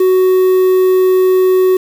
triangle tone with quantisation, 371.8 Hz, F#4, 8 cents sharp, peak -5 dBFS, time 0-1.77 s, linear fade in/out 5 ms, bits 5, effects none

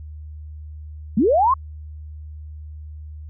sine linear sweep, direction up, 179.3 to 1104 Hz, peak -13 dBFS, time 1.17-1.54 s, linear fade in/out 5 ms, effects added 76 Hz sine -33 dBFS peak until 3.29 s

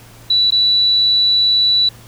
sine tone with dropouts, 3949 Hz, B7, 1 cent flat, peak -10 dBFS, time 0.3-1.89 s, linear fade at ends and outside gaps 5 ms, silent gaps 0.506-0.521 s, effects added 115 Hz sine -42 dBFS peak until 2.07 s + pink hiss -43 dBFS RMS until 2.07 s

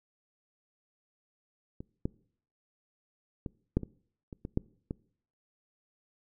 clicks, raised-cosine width 3 ms, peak -28 / -17 / -23 / -12 / -25 / -29 / -24 / -14 / -21 dBFS, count 9, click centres 1.805 / 2.055 / 3.462 / 3.77 / 3.833 / 4.328 / 4.451 / 4.574 / 4.909 s, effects noise-tail reverb RT60 0.6 s tail -24 dB re dry

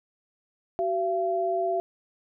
sine tone pair together, 378.8 / 680.4 Hz, F#4 / F5, +41 / -45 cents, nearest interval minor seventh, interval 1014 cents, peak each -28 / -25 dBFS, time 0.79-1.8 s, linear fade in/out 0 ms, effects none

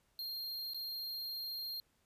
square tone with dropouts, 4209 Hz, C8, 9 cents sharp, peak -40 dBFS, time 0.19-1.8 s, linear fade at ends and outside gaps 1 ms, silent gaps 0.735-0.745 s, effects pink hiss -75 dBFS RMS until 2.05 s + resampled to 32000 Hz

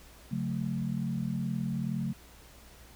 sine chord, F# minor, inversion second, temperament equal with one note detuned, 138.59 / 180.88 / 220 Hz, C#3 / F#3 / A3, 0 / -39 / 0 cents, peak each -34 dBFS, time 0.31-2.13 s, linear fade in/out 10 ms, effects added 60 Hz sine -56 dBFS peak until 2.95 s + pink hiss -55 dBFS RMS until 2.95 s

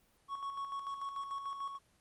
triangle tone with tremolo, 1108.7 Hz, C#6, in tune, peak -34 dBFS, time 0.28-1.79 s, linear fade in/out 50 ms, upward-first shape square, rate 6.8 Hz, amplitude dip 50%, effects pink hiss -70 dBFS RMS until 2 s + Opus 24 kbps

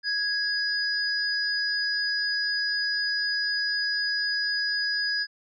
sine tone pair together, 1661.2 / 4948 Hz, G#6 / D#8, 0 / -10 cents, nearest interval octave + perfect fifth, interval 1890 cents, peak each -27 dBFS, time 0.03-5.27 s, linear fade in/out 50 ms, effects none

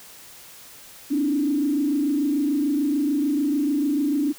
sine tone with frequency modulation, 288.8 Hz, D4, 29 cents flat, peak -19 dBFS, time 1.1-4.33 s, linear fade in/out 20 ms, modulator 26.8 Hz, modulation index 0.92, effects white hiss -45 dBFS RMS until 4.38 s

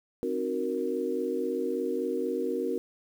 sine chord, C half-diminished seventh, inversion none, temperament equal with one note detuned, 261.6 / 306.3 / 370 / 466.2 Hz, C4 / Eb4 / Gb4 / Bb4, 0 / -27 / 0 / 0 cents, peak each -34 / -36 / -32 / -31 dBFS, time 0.23-2.78 s, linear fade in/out 0 ms, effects 9-bit

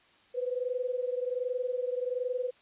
sine tone pair together, 493.9 / 515.2 Hz, B4 / C5, 0 / -27 cents, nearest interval minor second, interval 73 cents, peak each -31 / -34 dBFS, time 0.34-2.51 s, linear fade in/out 20 ms, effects white hiss -62 dBFS RMS until 2.61 s + resampled to 8000 Hz

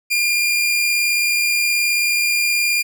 sawtooth tone with amplitude modulation, 2405 Hz, D7, 41 cents sharp, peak -11 dBFS, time 0.1-2.83 s, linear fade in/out 20 ms, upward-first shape sine, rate 78.8 Hz, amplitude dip 25%, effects none

